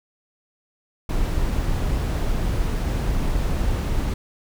brown noise, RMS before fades -22 dBFS, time 1.09-4.14 s, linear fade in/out 5 ms, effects none

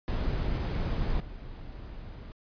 brown noise with level steps, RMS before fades -29 / -42 dBFS, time 0.08-2.32 s, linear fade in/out 0 ms, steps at 1.2 s, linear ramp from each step 2 ms, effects resampled to 11025 Hz

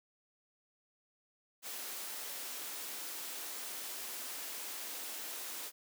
white high-pass noise, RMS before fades -43 dBFS, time 1.62-5.72 s, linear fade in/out 50 ms, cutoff 250 Hz, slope 24 dB/octave, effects none

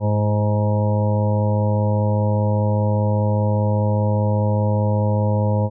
harmonic tone with a mistuned harmonic, 105 Hz, G#2, 19 cents sharp, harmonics 1 / 2 / 3 / 4 / 5 / 6 / 8 / 9, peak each -17 / -24 / -34 / -34 / -24 / -31 / -32 / -31 dBFS, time 0-5.7 s, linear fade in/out 50 ms, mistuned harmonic 3, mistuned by +45 cents, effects none

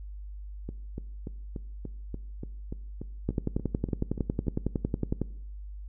two click trains, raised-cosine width 3 ms, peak -14 / -23 dBFS, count 22 / 14, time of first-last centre 3.29-5.217 / 0.69-4.469 s, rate 10.9 / 3.44 Hz, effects noise-tail reverb RT60 0.7 s tail -20 dB re dry + added 50 Hz sine -38 dBFS peak until 5.88 s

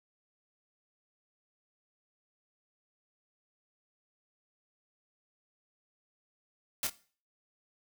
white noise with echo, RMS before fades -32 dBFS, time 6.83-6.87 s, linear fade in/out 2 ms, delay 28 ms, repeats 1, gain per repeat -8 dB, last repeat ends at 6.898 s, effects noise-tail reverb RT60 0.4 s tail -17 dB re dry

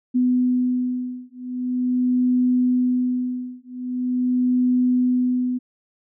sine beating tone pair, 250 / 250.43 Hz, B3 / B3, +21 / +24 cents, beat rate 0.43 Hz, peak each -21 dBFS, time 0.14-5.59 s, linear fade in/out 20 ms, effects none

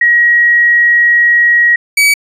sine / 40% pulse tone pair in turn, 1900 / 2278 Hz, A#6 / C#7, +33 / +47 cents, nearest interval minor third, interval 314 cents, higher second, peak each -5 dBFS, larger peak neither, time 0.01-1.76 / 1.97-2.14 s, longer first, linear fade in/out 5 ms, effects resampled to 32000 Hz

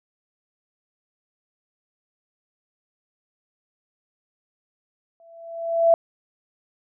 sine tone with exponential growth, 668 Hz, E5, 23 cents sharp, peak -10 dBFS, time 5.2-5.94 s, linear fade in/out 1 ms, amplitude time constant 160 ms, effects none

